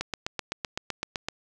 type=click train; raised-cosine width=0.2 ms; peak=-12 dBFS; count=11; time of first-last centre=0.01-1.286 s; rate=7.84 Hz; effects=none